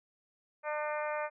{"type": "harmonic tone", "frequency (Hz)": 300.8, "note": "D4", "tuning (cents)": 42, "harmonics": [2, 3, 4, 5, 6, 7, 8], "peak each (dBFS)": [-35, -39, -41, -43, -45, -46, -47], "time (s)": [0.63, 1.3], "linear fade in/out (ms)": 50, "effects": []}